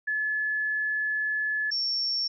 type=tone pair in turn; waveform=sine; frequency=1718 / 5464 Hz; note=A6 / F8; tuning=-42 / -39 cents; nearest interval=octave + minor sixth; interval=2003 cents; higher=second; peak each=-25 / -25 dBFS; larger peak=neither; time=0.07-1.71 / 1.71-2.28 s; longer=first; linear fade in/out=10 ms; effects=none